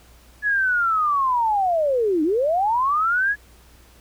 sine linear two-way sweep, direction down then up, 1710 to 293.7 to 1710 Hz, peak -17 dBFS, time 0.42-3.36 s, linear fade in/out 50 ms, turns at 2.23 s, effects added 60 Hz sine -50 dBFS peak until 4 s + pink hiss -53 dBFS RMS until 4 s

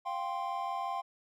triangle chord, F suspended second, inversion none, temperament equal, 698.5 / 784 / 1046.5 Hz, F5 / G5 / C6, 0 / 0 / 0 cents, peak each -37 / -35 / -35 dBFS, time 0.05-1.02 s, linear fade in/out 20 ms, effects none

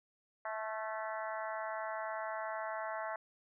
harmonic tone with a mistuned harmonic, 218 Hz, A3, 16 cents flat, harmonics 3 / 4 / 5 / 6 / 7 / 8 / 9, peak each -41 / -43 / -45 / -47 / -48 / -49 / -50 dBFS, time 0.45-3.16 s, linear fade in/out 2 ms, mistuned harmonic 6, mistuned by +40 cents, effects none

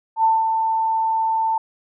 sine tone with ADSR envelope, 892 Hz, A5, 23 cents sharp, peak -12 dBFS, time 0.16-1.58 s, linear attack 79 ms, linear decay 200 ms, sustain -5 dB, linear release 4 ms, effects none

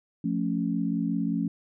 sine chord, F augmented, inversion none, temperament equal, 174.61 / 220 / 277.2 Hz, F3 / A3 / C#4, 0 / 0 / 0 cents, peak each -29 dBFS, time 0.24-1.48 s, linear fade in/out 5 ms, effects none

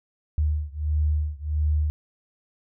sine beating tone pair, 75.1 / 76.6 Hz, D2 / D#2, +39 / -27 cents, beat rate 1.5 Hz, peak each -24 / -25 dBFS, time 0.38-1.9 s, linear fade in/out 0 ms, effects none

